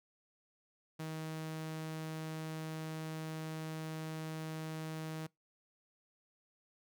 sawtooth tone, 158.3 Hz, D#3, 30 cents sharp, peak -36 dBFS, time 0.99-5.27 s, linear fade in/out 10 ms, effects noise-tail reverb RT60 0.2 s tail -25 dB re dry

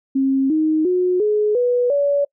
sine tone with pitch steps, 268.8 / 312.4 / 363 / 421.8 / 490.1 / 569.6 Hz, C4 / D#4 / F#4 / G#4 / B4 / C#5, +47 / +7 / -33 / +27 / -13 / +47 cents, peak -14 dBFS, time 0.15-2.25 s, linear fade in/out 10 ms, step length 350 ms, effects noise-tail reverb RT60 0.1 s tail -25 dB re dry

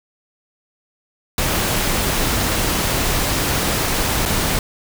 pink noise with dropouts, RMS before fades -19 dBFS, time 1.38-4.59 s, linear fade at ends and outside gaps 2 ms, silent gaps 4.254-4.258 s, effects none

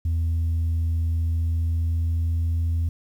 sine tone with pitch glide, 82.41 to 83.08 Hz, E2 to E2, 0 to +14 cents, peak -18 dBFS, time 0.05-2.89 s, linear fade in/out 5 ms, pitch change +14 cents, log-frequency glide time 1.12-2.51 s, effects tanh soft clip ceiling -19 dBFS + 9-bit

